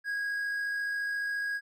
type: tone with amplitude modulation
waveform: triangle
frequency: 1646 Hz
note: G#6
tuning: 16 cents flat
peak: -27 dBFS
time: 0.04-1.61 s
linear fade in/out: 50 ms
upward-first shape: sine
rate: 54.4 Hz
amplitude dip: 25%
effects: none